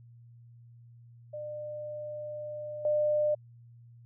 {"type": "tone with level steps", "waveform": "sine", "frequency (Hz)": 600, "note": "D5", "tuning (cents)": 37, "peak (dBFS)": [-36, -24], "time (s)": [1.33, 3.35], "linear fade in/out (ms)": 10, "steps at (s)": 2.85, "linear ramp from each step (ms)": 2, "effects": ["added 118 Hz sine -51 dBFS peak until 4.05 s"]}